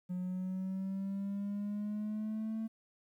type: exponential sweep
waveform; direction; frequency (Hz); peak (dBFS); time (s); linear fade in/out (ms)
triangle; up; 180 to 223.2; -32; 0.09-2.68; 20
effects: tanh soft clip ceiling -29 dBFS + 12-bit